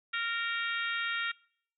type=harmonic tone; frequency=463.3 Hz; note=A#4; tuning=11 cents flat; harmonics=3 / 4 / 5 / 6 / 7 / 8; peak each=-34 / -36 / -38 / -40 / -41 / -42 dBFS; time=0.13-1.32 s; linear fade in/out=10 ms; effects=noise-tail reverb RT60 0.6 s tail -25 dB re dry